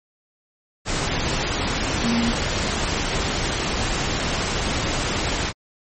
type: tone in noise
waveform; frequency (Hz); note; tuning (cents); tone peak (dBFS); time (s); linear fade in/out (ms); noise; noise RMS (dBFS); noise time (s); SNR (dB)
sine; 233.1; A#3; 0; -19; 2.01-2.34; 50; pink; -23; 0.85-5.53; +1
effects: MP3 32 kbps